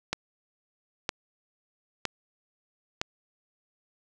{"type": "click train", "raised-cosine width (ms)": 0.2, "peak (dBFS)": -10, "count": 4, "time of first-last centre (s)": [0.13, 3.015], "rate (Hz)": 1.04, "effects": []}